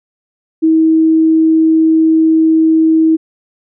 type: tone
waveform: sine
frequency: 320.3 Hz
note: E4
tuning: 50 cents flat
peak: -6 dBFS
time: 0.62-3.17 s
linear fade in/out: 20 ms
effects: none